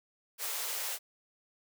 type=high-pass noise; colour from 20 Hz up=white; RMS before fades=-36 dBFS; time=0.38-0.99 s; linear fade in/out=50 ms; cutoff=410 Hz; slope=96 dB/octave; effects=none